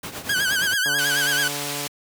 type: noise with tremolo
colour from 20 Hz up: pink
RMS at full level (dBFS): -30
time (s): 0.03-0.74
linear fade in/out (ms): 5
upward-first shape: triangle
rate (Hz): 8.7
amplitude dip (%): 75
type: tone with vibrato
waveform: sawtooth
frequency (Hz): 1568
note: G6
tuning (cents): 0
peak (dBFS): -16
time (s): 0.29-1.48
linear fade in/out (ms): 5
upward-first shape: sine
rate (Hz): 9.2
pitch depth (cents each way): 100
type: click train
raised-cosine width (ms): 1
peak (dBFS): -20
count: 146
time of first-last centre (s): 0.86-1.867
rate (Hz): 144
type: band-pass noise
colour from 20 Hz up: pink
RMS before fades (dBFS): -30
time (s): 0.98-1.88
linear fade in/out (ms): 10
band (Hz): 2100 to 16000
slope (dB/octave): 12
effects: high-pass 100 Hz 12 dB/octave